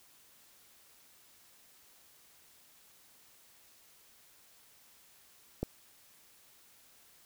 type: click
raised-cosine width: 2 ms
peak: -19 dBFS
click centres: 5.63 s
effects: white hiss -62 dBFS RMS until 7.25 s

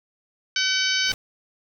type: harmonic tone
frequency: 760 Hz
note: F#5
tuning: 46 cents sharp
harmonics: 2 / 3 / 4 / 5 / 6 / 7 / 8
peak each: -26 / -28 / -26 / -30 / -27 / -30 / -31 dBFS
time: 0.56-1.12 s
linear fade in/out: 2 ms
type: noise with exponential growth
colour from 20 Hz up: pink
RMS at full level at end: -32 dBFS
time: 0.96-1.14 s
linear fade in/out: 1 ms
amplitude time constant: 38 ms
effects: none

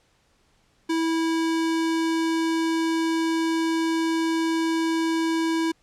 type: tone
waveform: square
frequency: 326.6 Hz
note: E4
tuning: 16 cents flat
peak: -22 dBFS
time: 0.89-5.72 s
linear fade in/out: 10 ms
effects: pink hiss -64 dBFS RMS until 5.82 s + low-pass 8000 Hz 12 dB/octave

